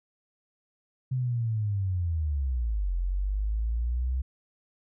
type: linear two-way sweep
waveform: sine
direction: down then up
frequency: 130.81 to 43.22 to 65.2 Hz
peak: -25 dBFS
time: 1.11-4.22 s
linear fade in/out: 10 ms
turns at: 2.95 s
effects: none